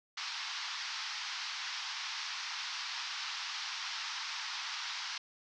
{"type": "band-pass noise", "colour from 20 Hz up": "white", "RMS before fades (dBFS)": -40, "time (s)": [0.17, 5.18], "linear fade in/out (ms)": 5, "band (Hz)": [860, 5600], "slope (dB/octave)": 48, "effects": []}